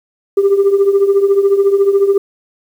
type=tone with tremolo; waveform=sine; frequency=396.7 Hz; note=G4; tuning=21 cents sharp; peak=-3 dBFS; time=0.37-2.18 s; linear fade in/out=5 ms; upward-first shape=triangle; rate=14 Hz; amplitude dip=80%; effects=tanh soft clip ceiling -4 dBFS + 7-bit